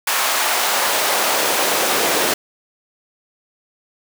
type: noise with high-pass filter sweep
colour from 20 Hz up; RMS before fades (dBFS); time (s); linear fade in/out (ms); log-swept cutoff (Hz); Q
pink; -18; 0.07-2.34; 5; 950 to 360; 1.2
effects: none